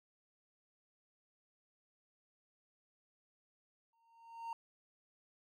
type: tone with exponential growth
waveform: triangle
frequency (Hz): 920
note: A#5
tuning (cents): -23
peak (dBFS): -36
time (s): 3.93-4.53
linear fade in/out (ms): 2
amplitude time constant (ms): 130
effects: none